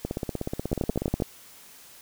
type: two click trains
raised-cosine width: 2 ms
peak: -15 / -11 dBFS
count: 20 / 7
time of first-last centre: 0.05-1.202 / 0.73-1.222 s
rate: 16.5 / 12.2 Hz
effects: white hiss -50 dBFS RMS until 2.01 s